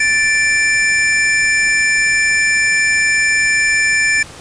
square tone pair together, 1757.4 / 2349 Hz, A6 / D7, -3 / 0 cents, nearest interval perfect fourth, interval 503 cents, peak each -15 dBFS, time 0-4.23 s, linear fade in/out 5 ms, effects pink hiss -35 dBFS RMS until 4.4 s + resampled to 22050 Hz

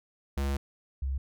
square / sine tone pair in turn, 69.3 / 67.17 Hz, C#2 / C2, 0 / +46 cents, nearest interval minor second, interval 54 cents, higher first, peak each -28 dBFS, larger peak neither, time 0.37-0.57 / 1.02-1.18 s, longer first, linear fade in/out 5 ms, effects none

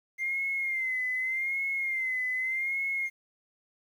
triangle tone with vibrato, 2093 Hz, C7, in tune, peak -24 dBFS, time 0.18-3.1 s, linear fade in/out 50 ms, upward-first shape sine, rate 0.84 Hz, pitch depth 68 cents each way, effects tanh soft clip ceiling -26 dBFS + 10-bit

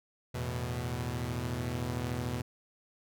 sawtooth chord, E suspended fourth, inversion none, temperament equal, 82.41 / 110 / 123.47 Hz, E2 / A2 / B2, 0 / 0 / 0 cents, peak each -35 / -36 / -31 dBFS, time 0.34-2.42 s, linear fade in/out 10 ms, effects none

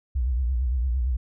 sine tone with vibrato, 62.5 Hz, B1, 21 cents sharp, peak -21 dBFS, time 0.15-1.17 s, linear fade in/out 10 ms, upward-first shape triangle, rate 8.8 Hz, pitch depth 170 cents each way, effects none

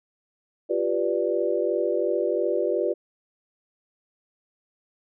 sine chord, G dominant seventh, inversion third, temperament equal, 349.2 / 392 / 493.9 / 587.3 Hz, F4 / G4 / B4 / D5, 0 / 0 / 0 / 0 cents, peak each -27 dBFS, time 0.69-2.94 s, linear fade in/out 20 ms, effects none

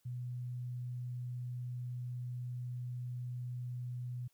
sine tone, 123.47 Hz, B2, in tune, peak -38 dBFS, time 0.05-4.28 s, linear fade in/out 10 ms, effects white hiss -75 dBFS RMS until 4.33 s

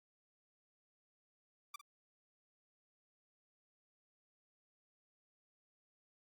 sawtooth tone with echo, 1174.7 Hz, D6, in tune, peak -40 dBFS, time 1.74-1.76 s, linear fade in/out 5 ms, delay 53 ms, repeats 1, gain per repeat -11 dB, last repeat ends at 1.813 s, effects Opus 48 kbps

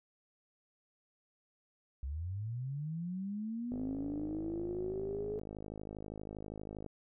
sine linear sweep, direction up, 63.4 to 426.5 Hz, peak -36 dBFS, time 2.03-5.39 s, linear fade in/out 0 ms
click train, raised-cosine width 2 ms, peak -31 dBFS, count 166, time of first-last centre 3.72-6.863 s, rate 52.5 Hz
effects none

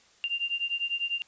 sine beating tone pair, 2784 / 2794 Hz, F7 / F7, -6 / 0 cents, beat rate 10 Hz, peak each -31 dBFS, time 0.24-1.22 s, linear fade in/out 0 ms, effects white hiss -60 dBFS RMS until 1.27 s + resampled to 16000 Hz

